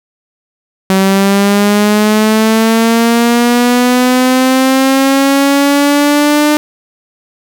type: linear sweep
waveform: sawtooth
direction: up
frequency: 190 to 300 Hz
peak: -3 dBFS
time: 0.9-6.57 s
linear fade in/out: 0 ms
effects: none